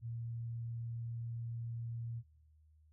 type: tone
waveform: sine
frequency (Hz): 116.54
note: A#2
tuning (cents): 0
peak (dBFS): -39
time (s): 0.01-2.23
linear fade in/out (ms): 50
effects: noise-tail reverb RT60 1.0 s tail -26 dB re dry + added 77 Hz sine -63 dBFS peak until 2.92 s